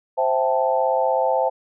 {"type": "chord", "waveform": "sine", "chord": "A minor seventh", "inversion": "first", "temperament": "equal", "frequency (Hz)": [523.3, 659.3, 784, 880], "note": ["C5", "E5", "G5", "A5"], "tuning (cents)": [0, 0, 0, 0], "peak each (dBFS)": [-21, -23, -24, -23], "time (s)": [0.17, 1.5], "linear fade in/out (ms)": 20, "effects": []}